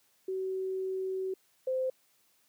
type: tone pair in turn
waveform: sine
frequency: 378.2 / 518.3 Hz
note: F#4 / C5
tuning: +38 / -16 cents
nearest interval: perfect fourth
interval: 546 cents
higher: second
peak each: -31 / -28 dBFS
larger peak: second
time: 0.28-1.34 / 1.67-1.9 s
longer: first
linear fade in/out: 5 ms
effects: white hiss -69 dBFS RMS until 2.48 s + high-pass 100 Hz 12 dB/octave